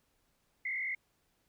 sine tone with frequency modulation, 2093 Hz, C7, in tune, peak -33 dBFS, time 0.65-0.95 s, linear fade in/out 5 ms, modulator 44.1 Hz, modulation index 2.1, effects pink hiss -75 dBFS RMS until 1.48 s

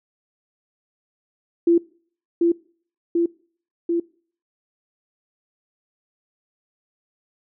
sine tone with echo, 340 Hz, F4, 46 cents flat, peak -12 dBFS, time 1.67-1.78 s, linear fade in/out 5 ms, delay 740 ms, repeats 3, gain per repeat -2 dB, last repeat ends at 4 s, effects noise-tail reverb RT60 0.5 s tail -23 dB re dry

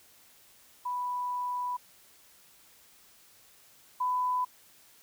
sine tone pair in turn, 988 / 999.5 Hz, B5 / B5, 0 / +20 cents, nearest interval unison, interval 20 cents, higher second, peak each -30 / -26 dBFS, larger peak second, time 0.85-1.77 / 4-4.45 s, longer first, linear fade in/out 10 ms, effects white hiss -59 dBFS RMS until 5.02 s

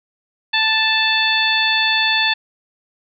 harmonic tone, 880 Hz, A5, in tune, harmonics 1 / 2 / 3 / 4 / 5, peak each -23 / -19 / -20 / -19 / -23 dBFS, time 0.53-2.34 s, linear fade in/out 10 ms, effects none

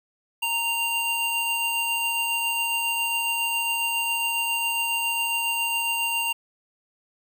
square tone pair together, 930.1 / 2783 Hz, A#5 / F7, -4 / -7 cents, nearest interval octave + perfect fifth, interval 1897 cents, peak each -30 / -25 dBFS, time 0.42-6.33 s, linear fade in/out 10 ms, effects none

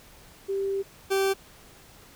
sine / 40% pulse tone pair in turn, 392 / 388.8 Hz, G4 / G4, 0 / -14 cents, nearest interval unison, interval 14 cents, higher first, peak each -25 / -21 dBFS, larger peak second, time 0.48-0.83 / 1.1-1.34 s, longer first, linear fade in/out 20 ms, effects pink hiss -52 dBFS RMS until 2.15 s

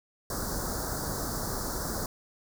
pink band-stop noise, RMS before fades -33 dBFS, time 0.3-2.06 s, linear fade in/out 2 ms, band 1600 to 4500 Hz, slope 48 dB/octave, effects none

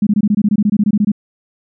sine tone bursts, 207.7 Hz, G#3, in tune, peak -9 dBFS, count 16, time 0.02-1.118 s, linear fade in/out 5 ms, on 48 ms, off 22 ms, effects none

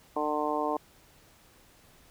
harmonic tone, 150.3 Hz, D3, 40 cents sharp, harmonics 2 / 3 / 4 / 5 / 6 / 7, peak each -34 / -34 / -34 / -34 / -34 / -34 dBFS, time 0.16-0.77 s, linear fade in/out 5 ms, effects pink hiss -59 dBFS RMS until 2.1 s

